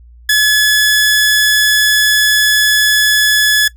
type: tone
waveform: sawtooth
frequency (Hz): 1708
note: G#6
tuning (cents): +48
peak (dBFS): -4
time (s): 0.29-3.68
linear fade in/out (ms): 5
effects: noise-tail reverb RT60 0.1 s tail -21 dB re dry + added 59 Hz sine -37 dBFS peak until 3.76 s